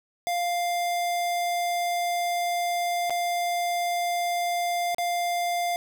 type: tone with dropouts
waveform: square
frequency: 699 Hz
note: F5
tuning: 1 cent sharp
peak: -25 dBFS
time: 0.27-5.76 s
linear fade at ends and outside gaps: 0 ms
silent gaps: 3.097-3.105 / 4.946-4.983 s
effects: none